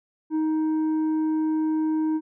sine tone with tanh clipping, 313.3 Hz, D#4, 12 cents sharp, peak -22 dBFS, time 0.3-2.21 s, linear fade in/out 50 ms, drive 5 dB, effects none

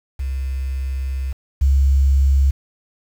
sine tone pair in turn, 66.4 / 68.31 Hz, C2 / C#2, +26 / -25 cents, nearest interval unison, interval 49 cents, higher second, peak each -20 / -11 dBFS, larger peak second, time 0.19-1.33 / 1.61-2.51 s, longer first, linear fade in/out 10 ms, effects 7-bit

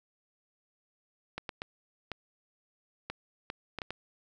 clicks, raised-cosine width 0.3 ms, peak -20 dBFS, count 9, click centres 1.38 / 1.492 / 1.619 / 2.117 / 3.1 / 3.501 / 3.787 / 3.818 / 3.906 s, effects none

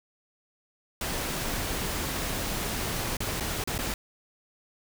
pink noise with dropouts, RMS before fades -31 dBFS, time 1.01-3.94 s, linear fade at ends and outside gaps 2 ms, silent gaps 3.169-3.204 / 3.4-3.406 / 3.639-3.674 / 3.78-3.788 s, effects none

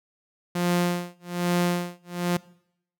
sawtooth tone with tremolo, 175.8 Hz, F3, 12 cents sharp, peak -16 dBFS, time 0.55-2.37 s, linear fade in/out 5 ms, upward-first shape sine, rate 1.2 Hz, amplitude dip 100%, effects noise-tail reverb RT60 0.7 s tail -22 dB re dry

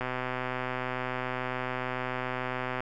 click train, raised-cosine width 0.5 ms, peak -17 dBFS, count 356, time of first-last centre 0.01-2.805 s, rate 127 Hz, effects none

